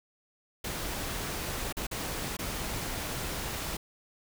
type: noise with dropouts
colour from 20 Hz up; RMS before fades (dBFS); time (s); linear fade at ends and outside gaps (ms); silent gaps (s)
pink; -35; 0.64-3.77; 5; 1.726-1.768 / 1.869-1.912 / 2.369-2.389
effects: none